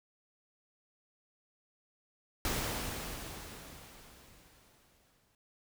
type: noise with exponential decay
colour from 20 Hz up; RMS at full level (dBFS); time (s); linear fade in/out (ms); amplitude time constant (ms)
pink; -33; 2.45-5.35; 1; 630
effects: none